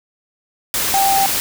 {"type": "tone in noise", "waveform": "sine", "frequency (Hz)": 784, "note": "G5", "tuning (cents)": 0, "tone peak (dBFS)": -13, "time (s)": [0.94, 1.26], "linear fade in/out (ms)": 0, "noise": "white", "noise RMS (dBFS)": -19, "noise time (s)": [0.74, 1.4], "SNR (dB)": 3, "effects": []}